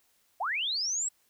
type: linear sweep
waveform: sine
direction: up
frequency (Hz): 615 to 7900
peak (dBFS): -28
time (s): 0.4-1.09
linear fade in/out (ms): 10
effects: white hiss -69 dBFS RMS until 1.29 s